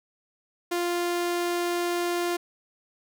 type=tone; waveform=sawtooth; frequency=348.9 Hz; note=F4; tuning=2 cents flat; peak=-21 dBFS; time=0.71-2.37 s; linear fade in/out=10 ms; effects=none